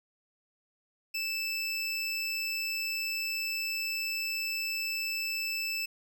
25% pulse tone, 2637 Hz, E7, in tune, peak -27 dBFS, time 1.14-5.86 s, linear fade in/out 10 ms, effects none

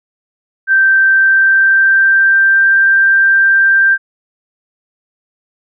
sine tone with pitch glide, 1562 to 1577.4 Hz, G6 to G6, -7 to +10 cents, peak -6 dBFS, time 0.67-3.98 s, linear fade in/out 50 ms, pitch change +17 cents, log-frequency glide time 1.1-2.73 s, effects none

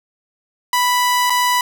sawtooth tone with dropouts, 987.8 Hz, B5, in tune, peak -10 dBFS, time 0.73-1.61 s, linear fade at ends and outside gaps 2 ms, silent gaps 1.298-1.303 s, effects none

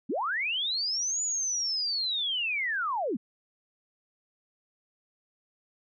sine linear two-way sweep, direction up then down, 183 to 7000 to 183 Hz, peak -27 dBFS, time 0.09-3.17 s, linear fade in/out 10 ms, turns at 1.22 s, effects none

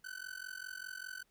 45% pulse tone with amplitude modulation, 1513 Hz, F#6, 38 cents sharp, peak -39 dBFS, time 0.04-1.23 s, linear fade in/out 10 ms, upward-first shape sine, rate 45 Hz, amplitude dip 95%, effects pink hiss -75 dBFS RMS until 1.3 s

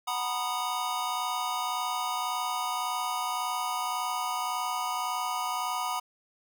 square chord, B major seventh, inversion second, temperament just, 740.8 / 926 / 987.8 / 1234.7 Hz, F#5 / A#5 / B5 / D#6, +2 / -12 / 0 / -14 cents, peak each -36 / -38 / -34 / -35 dBFS, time 0.07-6 s, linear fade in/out 10 ms, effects none

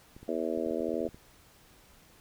clicks, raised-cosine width 3 ms, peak -35 dBFS, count 12, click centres 0.165 / 0.23 / 0.575 / 0.665 / 0.71 / 0.805 / 0.889 / 0.941 / 1.007 / 1.05 / 1.089 / 1.145 s
harmonic tone, 81.4 Hz, E2, 21 cents flat, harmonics 3 / 4 / 5 / 6 / 7 / 8, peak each -37 / -35 / -36 / -36 / -37 / -38 dBFS, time 0.28-1.08 s, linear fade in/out 5 ms
effects pink hiss -59 dBFS RMS until 2.2 s

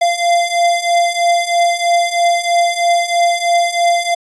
square beating tone pair, 689 / 692.1 Hz, F5 / F5, -24 / -16 cents, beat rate 3.1 Hz, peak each -17 / -14 dBFS, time 0.01-4.15 s, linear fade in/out 10 ms, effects resampled to 22050 Hz

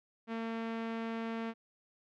sawtooth tone with low-pass filter, 227.1 Hz, A#3, 45 cents flat, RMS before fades -38 dBFS, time 0.27-1.54 s, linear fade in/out 50 ms, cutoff 2500 Hz, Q 0.98, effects none

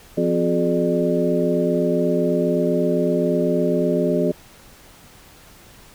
sine tone cluster, 173.5 / 257.4 / 358.7 / 426.6 / 599 Hz, F3 / C4 / F4 / G#4 / D5, -11 / -28 / +46 / +46 / +34 cents, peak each -23 dBFS, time 0.17-4.32 s, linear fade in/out 10 ms, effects pink hiss -47 dBFS RMS until 5.94 s

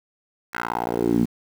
10% pulse tone with band-pass filter sweep, 58.7 Hz, A#1, 13 cents sharp, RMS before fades -23 dBFS, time 0.53-1.26 s, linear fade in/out 20 ms, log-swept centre 1700 to 210 Hz, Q 3, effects 7-bit

